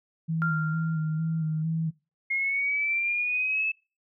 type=tone with vibrato; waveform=sine; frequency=159.4 Hz; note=D#3; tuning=42 cents sharp; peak=-25 dBFS; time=0.28-1.91 s; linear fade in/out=20 ms; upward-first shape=square; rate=2.2 Hz; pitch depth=30 cents each way
type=tone with exponential decay; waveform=sine; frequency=1390 Hz; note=F6; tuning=9 cents flat; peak=-24 dBFS; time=0.42-1.62 s; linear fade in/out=0 ms; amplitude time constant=260 ms
type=exponential sweep; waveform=sine; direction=up; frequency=2143 to 2619 Hz; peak=-24 dBFS; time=2.3-3.72 s; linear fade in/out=10 ms
effects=noise-tail reverb RT60 0.3 s tail -22 dB re dry